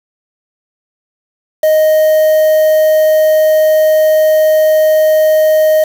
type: tone with quantisation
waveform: triangle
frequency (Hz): 622.3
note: D#5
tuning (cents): 0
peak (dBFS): -4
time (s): 1.63-5.84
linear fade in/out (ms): 5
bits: 4
effects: none